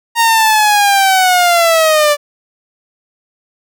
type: linear sweep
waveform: sawtooth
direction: down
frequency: 932.3 to 580 Hz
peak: -4 dBFS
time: 0.15-2.17 s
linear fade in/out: 50 ms
effects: none